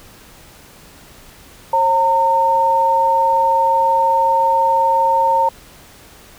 sine tone pair together, 539 / 913.6 Hz, C#5 / A#5, -49 / -35 cents, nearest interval major sixth, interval 914 cents, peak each -19 / -12 dBFS, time 1.73-5.49 s, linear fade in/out 5 ms, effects pink hiss -43 dBFS RMS until 6.38 s

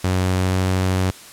sawtooth tone with pitch glide, 92.5 to 93.25 Hz, F#2 to F#2, 0 to +14 cents, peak -13 dBFS, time 0.04-1.11 s, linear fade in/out 5 ms, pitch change +14 cents, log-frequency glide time 0.38-0.57 s, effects white hiss -41 dBFS RMS until 1.32 s + low-pass 11000 Hz 12 dB/octave

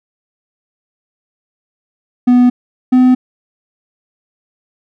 triangle tone pair in turn, 246.9 / 253.7 Hz, B3 / B3, 0 / +47 cents, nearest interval unison, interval 47 cents, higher second, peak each -3 dBFS, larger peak neither, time 2.27-2.5 / 2.92-3.15 s, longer neither, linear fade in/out 10 ms, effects none

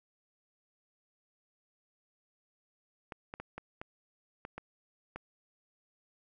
clicks, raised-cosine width 0.5 ms, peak -26 dBFS, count 8, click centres 3.122 / 3.339 / 3.4 / 3.58 / 3.815 / 4.451 / 4.58 / 5.16 s, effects none

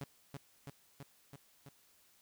sawtooth tone with echo, 139.8 Hz, C#3, 15 cents sharp, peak -37 dBFS, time 0.01-0.04 s, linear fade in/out 0 ms, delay 330 ms, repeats 5, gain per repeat -2 dB, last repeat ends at 1.69 s, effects white hiss -68 dBFS RMS until 2.21 s

